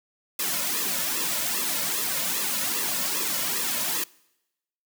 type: noise with flanger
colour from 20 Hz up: white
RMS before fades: -27 dBFS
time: 0.39-4.04 s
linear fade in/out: 5 ms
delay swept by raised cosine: 1.3 to 2.6 ms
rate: 2.5 Hz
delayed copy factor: -0.85
effects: noise-tail reverb RT60 0.9 s tail -24 dB re dry + high-pass 150 Hz 12 dB/octave